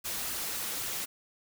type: noise with flanger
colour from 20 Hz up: white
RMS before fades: -35 dBFS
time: 0.04-1.06 s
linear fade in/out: 20 ms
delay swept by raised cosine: 0.63 to 6.33 ms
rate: 3.7 Hz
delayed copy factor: +0.55
effects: none